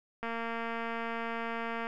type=click train; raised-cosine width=0.5 ms; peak=-22 dBFS; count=378; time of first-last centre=0.23-1.869 s; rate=230 Hz; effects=none